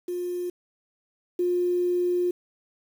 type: tone pair in turn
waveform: sine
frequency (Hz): 355.5 / 355.5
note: F4 / F4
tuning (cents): +31 / +31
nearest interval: unison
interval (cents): 0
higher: neither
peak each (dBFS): -27 / -21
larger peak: second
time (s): 0.08-0.5 / 1.39-2.31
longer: second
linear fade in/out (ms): 5
effects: 8-bit